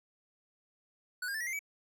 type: tone with pitch steps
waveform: square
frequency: 1480 / 1614 / 1760 / 1919.3 / 2093 / 2282 Hz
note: F#6 / G#6 / A6 / B6 / C7 / C#7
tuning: 0 / -50 / 0 / -50 / 0 / +50 cents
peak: -35 dBFS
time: 1.22-1.592 s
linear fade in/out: 5 ms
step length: 62 ms
effects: none